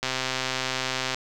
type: click train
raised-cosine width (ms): 0.2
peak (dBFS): -9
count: 146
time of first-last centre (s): 0.03-1.145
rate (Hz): 130
effects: none